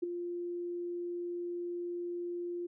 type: tone with ADSR envelope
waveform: sine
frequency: 349.2 Hz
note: F4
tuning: in tune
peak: -27 dBFS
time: 0.02-2.67 s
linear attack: 14 ms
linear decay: 10 ms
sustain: -8 dB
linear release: 12 ms
effects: none